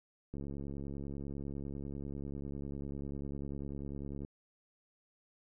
click train, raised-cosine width 3 ms, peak -30 dBFS, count 275, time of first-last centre 0.34-4.249 s, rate 70.1 Hz, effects none

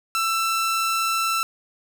sawtooth tone, 1334 Hz, E6, 20 cents sharp, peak -17 dBFS, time 0.15-1.43 s, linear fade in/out 0 ms, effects none

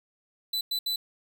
45% pulse tone bursts at uneven times, 3993 Hz, B7, 18 cents sharp, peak -27 dBFS, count 3, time 0.53-0.61 / 0.71-0.79 / 0.86-0.96 s, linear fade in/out 5 ms, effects none

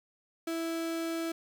35% pulse tone, 329.6 Hz, E4, in tune, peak -30 dBFS, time 0.47-1.32 s, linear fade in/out 5 ms, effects 12-bit

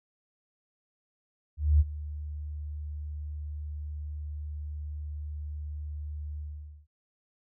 sine tone with ADSR envelope, 74.7 Hz, D2, 30 cents sharp, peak -16 dBFS, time 1.57-6.87 s, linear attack 230 ms, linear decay 34 ms, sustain -18 dB, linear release 480 ms, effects none

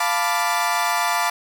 30% pulse chord, B half-diminished seventh, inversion second, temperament equal, 698.5 / 880 / 987.8 / 1174.7 Hz, F5 / A5 / B5 / D6, 0 / 0 / 0 / 0 cents, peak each -22 dBFS, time 0-1.3 s, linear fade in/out 5 ms, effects none

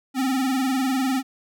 square tone with vibrato, 262.9 Hz, C4, 8 cents sharp, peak -21 dBFS, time 0.14-1.23 s, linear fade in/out 50 ms, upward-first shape sine, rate 20 Hz, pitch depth 80 cents each way, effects none

